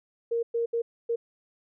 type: tone bursts at uneven times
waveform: sine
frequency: 465.7 Hz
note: A#4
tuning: 2 cents flat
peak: -24 dBFS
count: 4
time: 0.31-0.43 / 0.54-0.66 / 0.73-0.82 / 1.09-1.16 s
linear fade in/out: 10 ms
effects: none